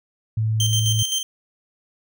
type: tone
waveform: sine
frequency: 110 Hz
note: A2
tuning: in tune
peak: -18 dBFS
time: 0.37-1.03 s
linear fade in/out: 5 ms
type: tone with tremolo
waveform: 25% pulse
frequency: 3136 Hz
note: G7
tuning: in tune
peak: -16 dBFS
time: 0.6-1.23 s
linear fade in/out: 2 ms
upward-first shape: square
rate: 7.7 Hz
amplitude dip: 50%
effects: none

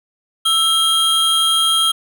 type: tone pair together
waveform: square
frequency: 1318.5 / 3226 Hz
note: E6 / G7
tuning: 0 / +49 cents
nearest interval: octave + minor third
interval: 1549 cents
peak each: -21 / -14 dBFS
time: 0.45-1.92 s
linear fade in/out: 10 ms
effects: none

